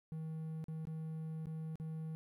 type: tone with dropouts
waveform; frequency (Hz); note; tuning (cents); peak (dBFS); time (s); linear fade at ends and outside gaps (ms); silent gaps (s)
triangle; 159; D#3; +38; -38; 0.12-2.15; 0; 0.641-0.683 / 0.853-0.871 / 1.457-1.469 / 1.756-1.799
effects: 13-bit